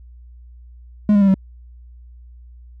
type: tone with pitch steps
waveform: triangle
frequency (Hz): 208.7 / 202.8 / 196.99 / 191.38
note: G#3 / G#3 / G3 / G3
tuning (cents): +9 / -41 / +9 / -41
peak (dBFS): -8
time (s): 1.09-1.342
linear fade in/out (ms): 2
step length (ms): 63
effects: added 60 Hz sine -39 dBFS peak until 2.8 s